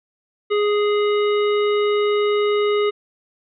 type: harmonic tone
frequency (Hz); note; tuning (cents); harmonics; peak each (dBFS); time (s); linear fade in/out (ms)
415.3; G#4; 0; 1 / 3 / 5 / 7 / 9; -16 / -26 / -30 / -33 / -35; 0.5-2.91; 20
effects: none